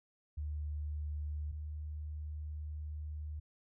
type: tone pair in turn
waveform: sine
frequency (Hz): 74.8 / 75.8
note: D2 / D#2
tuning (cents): +32 / -45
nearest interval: unison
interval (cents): 23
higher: second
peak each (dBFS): -36 / -39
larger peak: first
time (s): 0.37-1.52 / 1.52-3.4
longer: second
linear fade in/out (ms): 10
effects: none